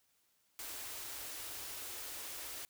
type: band-stop noise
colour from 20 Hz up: white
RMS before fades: -45 dBFS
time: 0.59-2.65 s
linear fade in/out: 0 ms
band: 130 to 250 Hz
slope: 96 dB/octave
effects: white hiss -75 dBFS RMS until 2.69 s